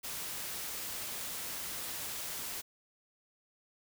white noise, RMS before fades -40 dBFS, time 0.03-2.62 s, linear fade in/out 20 ms, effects none

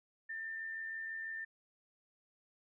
sine tone with amplitude modulation, 1794 Hz, A6, 33 cents sharp, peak -38 dBFS, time 0.29-1.45 s, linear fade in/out 10 ms, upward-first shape sine, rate 86.1 Hz, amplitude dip 35%, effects none

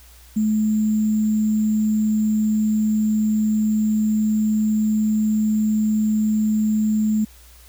sine tone with sample-and-hold, 215.1 Hz, A3, 39 cents flat, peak -16 dBFS, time 0.36-7.25 s, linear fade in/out 10 ms, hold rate 7350 Hz, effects added 60 Hz sine -46 dBFS peak until 7.68 s + white hiss -50 dBFS RMS until 7.68 s

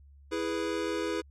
square chord, E major, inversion none, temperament equal, 329.6 / 415.3 / 493.9 Hz, E4 / G#4 / B4, 0 / 0 / 0 cents, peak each -34 / -35 / -36 dBFS, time 0.31-1.22 s, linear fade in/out 20 ms, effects added 70 Hz sine -52 dBFS peak until 1.3 s + low-pass 7000 Hz 12 dB/octave

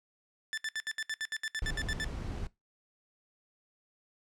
sawtooth tone bursts, 1760 Hz, A6, in tune, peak -29 dBFS, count 14, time 0.53-2.044 s, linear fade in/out 0 ms, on 45 ms, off 68 ms
brown noise, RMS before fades -37 dBFS, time 1.62-2.47 s, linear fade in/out 2 ms
effects noise-tail reverb RT60 0.2 s tail -20 dB re dry + low-pass 8000 Hz 12 dB/octave

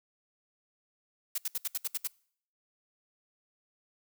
blue noise bursts, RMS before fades -32 dBFS, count 8, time 1.35-2.074 s, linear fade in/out 5 ms, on 31 ms, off 68 ms, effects noise-tail reverb RT60 0.6 s tail -25 dB re dry

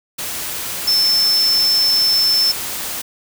sine tone in noise, 5300 Hz, E8, 9 cents sharp, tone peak -12 dBFS, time 0.87-2.52 s, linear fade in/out 10 ms, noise white, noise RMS -25 dBFS, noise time 0.18-3.02 s, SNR +10 dB, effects none

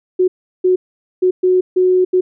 sine tone bursts at uneven times, 367.5 Hz, F#4, 12 cents flat, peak -9 dBFS, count 6, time 0.19-0.28 / 0.64-0.76 / 1.22-1.31 / 1.43-1.61 / 1.76-2.05 / 2.13-2.21 s, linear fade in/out 10 ms, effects none

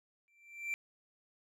triangle tone with exponential growth, 2349 Hz, D7, in tune, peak -30 dBFS, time 0.28-0.74 s, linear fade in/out 0 ms, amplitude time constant 98 ms, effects none

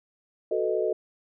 sine chord, B dominant seventh, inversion second, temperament equal, 370 / 440 / 493.9 / 622.3 Hz, F#4 / A4 / B4 / D#5, 0 / 0 / 0 / 0 cents, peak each -29 / -27 / -32 / -29 dBFS, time 0.51-0.93 s, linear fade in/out 5 ms, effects none

